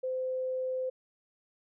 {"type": "tone", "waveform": "sine", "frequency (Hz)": 515, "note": "C5", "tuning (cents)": -28, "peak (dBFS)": -30, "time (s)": [0.03, 0.9], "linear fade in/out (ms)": 10, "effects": []}